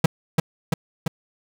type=tone with echo; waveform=45% pulse; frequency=161.7 Hz; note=E3; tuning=33 cents flat; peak=-11 dBFS; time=0.04-0.06 s; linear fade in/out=5 ms; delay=340 ms; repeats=3; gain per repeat=-3 dB; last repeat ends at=1.08 s; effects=none